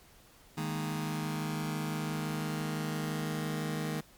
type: chord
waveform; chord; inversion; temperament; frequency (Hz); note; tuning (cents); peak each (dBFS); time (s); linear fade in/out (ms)
sawtooth; D# suspended fourth; none; just; 155.56 / 207.4 / 233.3; D#3 / G#3 / A#3; 0 / -2 / +2; -30 / -35 / -35; 0.57-4.01; 10
effects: pink hiss -59 dBFS RMS until 4.17 s + MP3 96 kbps